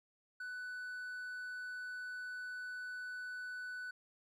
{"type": "tone", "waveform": "triangle", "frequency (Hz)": 1492, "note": "F#6", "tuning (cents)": 14, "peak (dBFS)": -40, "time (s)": [0.4, 3.91], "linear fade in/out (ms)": 5, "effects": []}